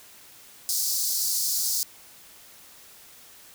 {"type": "high-pass noise", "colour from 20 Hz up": "pink", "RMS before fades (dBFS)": -26, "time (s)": [0.69, 1.83], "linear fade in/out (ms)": 0, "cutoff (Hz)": 4500, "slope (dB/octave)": 48, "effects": ["white hiss -50 dBFS RMS until 3.54 s"]}